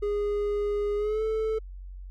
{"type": "tone with pitch glide", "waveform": "triangle", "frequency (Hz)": [412, 439], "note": ["G#4", "A4"], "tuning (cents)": [-14, -4], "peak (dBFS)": -23, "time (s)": [0.02, 1.59], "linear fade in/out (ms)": 10, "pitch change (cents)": 110, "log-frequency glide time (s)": [0.96, 1.23], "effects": ["added 46 Hz sine -38 dBFS peak until 2.1 s"]}